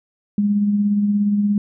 sine tone with tremolo, 205.1 Hz, G#3, 21 cents flat, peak -13 dBFS, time 0.38-1.58 s, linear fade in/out 2 ms, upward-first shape sine, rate 17 Hz, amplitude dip 35%, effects none

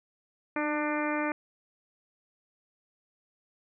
harmonic tone with a mistuned harmonic, 298.4 Hz, D4, 28 cents sharp, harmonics 1 / 2 / 3 / 4 / 5 / 6 / 7 / 8, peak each -31 / -34 / -36 / -37 / -38 / -39 / -39 / -40 dBFS, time 0.56-1.32 s, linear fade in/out 2 ms, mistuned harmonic 1, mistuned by +21 cents, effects none

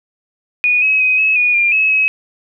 sine tone with pitch steps, 2463 / 2556 / 2516 / 2576 / 2457 / 2397 / 2577 / 2558 Hz, D#7 / D#7 / D#7 / E7 / D#7 / D7 / E7 / D#7, -18 / +46 / +19 / -41 / -22 / +35 / -40 / +47 cents, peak -10 dBFS, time 0.64-2.08 s, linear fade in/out 0 ms, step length 180 ms, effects none

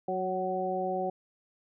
harmonic tone with a mistuned harmonic, 185 Hz, F#3, in tune, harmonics 1 / 2 / 3 / 4, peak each -38 / -34 / -34 / -32 dBFS, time 0.08-1.1 s, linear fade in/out 5 ms, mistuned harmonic 4, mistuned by +18 cents, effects none

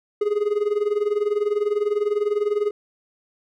triangle tone with tremolo, 415.3 Hz, G#4, in tune, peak -14 dBFS, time 0.21-2.71 s, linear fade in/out 5 ms, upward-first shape sine, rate 20 Hz, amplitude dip 80%, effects none

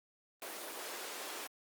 pink high-pass noise, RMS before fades -44 dBFS, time 0.42-1.47 s, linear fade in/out 2 ms, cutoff 350 Hz, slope 24 dB/octave, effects Opus 24 kbps

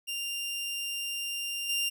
sawtooth tone with level steps, 2791 Hz, F7, 2 cents flat, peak -29 / -24 dBFS, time 0.07-1.9 s, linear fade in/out 20 ms, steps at 1.69 s, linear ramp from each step 5 ms, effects none

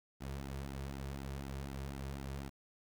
sawtooth tone with flanger, 68.3 Hz, C#2, 25 cents flat, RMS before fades -43 dBFS, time 0.2-2.5 s, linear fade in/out 20 ms, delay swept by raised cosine 1.7 to 3.9 ms, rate 4 Hz, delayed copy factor -0.85, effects 11-bit

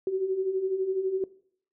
sine beating tone pair, 370 / 382 Hz, F#4 / G4, 0 / -45 cents, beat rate 12 Hz, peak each -32 / -26 dBFS, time 0.07-1.24 s, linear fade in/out 2 ms, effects noise-tail reverb RT60 0.6 s tail -20 dB re dry

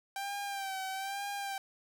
sawtooth tone with vibrato, 784 Hz, G5, in tune, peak -32 dBFS, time 0.16-1.58 s, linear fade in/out 2 ms, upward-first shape sine, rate 1.1 Hz, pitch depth 50 cents each way, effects none

